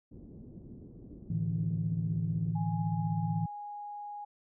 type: low-pass noise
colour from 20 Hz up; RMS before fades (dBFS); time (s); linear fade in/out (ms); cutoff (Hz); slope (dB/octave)
white; -49; 0.11-2.53; 10; 310; 24
type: chord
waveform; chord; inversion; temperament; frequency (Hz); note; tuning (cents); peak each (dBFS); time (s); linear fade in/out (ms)
sine; A suspended fourth; none; equal with one note detuned; 110 / 148.88 / 164.81; A2 / D3 / E3; 0 / +24 / 0; -34 / -37 / -31; 1.3-3.46; 5
type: tone with pitch glide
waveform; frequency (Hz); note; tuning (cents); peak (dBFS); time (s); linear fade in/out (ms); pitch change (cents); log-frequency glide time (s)
sine; 830.6 to 825.8; G#5 to G#5; 0 to -10; -39; 2.55-4.25; 10; -10; 2.9-3.48
effects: none